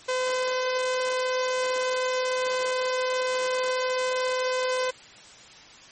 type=tone; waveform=sawtooth; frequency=510 Hz; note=C5; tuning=44 cents flat; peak=-20 dBFS; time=0.08-4.91 s; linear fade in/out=10 ms; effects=white hiss -48 dBFS RMS until 5.91 s + MP3 32 kbps